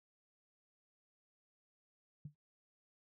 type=tone with exponential decay; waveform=sine; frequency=147.6 Hz; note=D3; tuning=9 cents sharp; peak=-40 dBFS; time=2.25-2.35 s; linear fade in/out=5 ms; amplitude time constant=21 ms; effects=noise-tail reverb RT60 0.1 s tail -17 dB re dry + tanh soft clip ceiling -36 dBFS